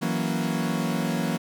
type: chord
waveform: 40% pulse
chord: F# dominant seventh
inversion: third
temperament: equal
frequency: 164.81 / 185 / 233.1 / 277.2 Hz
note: E3 / F#3 / A#3 / C#4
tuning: 0 / 0 / 0 / 0 cents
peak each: -28 / -29 / -28 / -32 dBFS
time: 0.01-1.38 s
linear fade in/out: 20 ms
effects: none